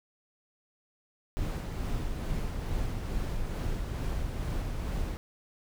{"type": "noise with tremolo", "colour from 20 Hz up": "brown", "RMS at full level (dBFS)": -31, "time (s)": [1.37, 5.17], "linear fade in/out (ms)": 0, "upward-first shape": "sine", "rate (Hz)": 2.3, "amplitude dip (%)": 30, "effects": []}